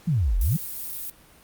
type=exponential two-way sweep; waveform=sine; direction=down then up; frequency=185.1 to 39.38 to 185.1 Hz; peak=-19 dBFS; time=0.07-0.57 s; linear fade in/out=10 ms; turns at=0.38 s
type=noise; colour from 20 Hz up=violet; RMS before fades=-33 dBFS; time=0.41-1.1 s; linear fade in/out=2 ms
effects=pink hiss -53 dBFS RMS until 1.43 s + Opus 48 kbps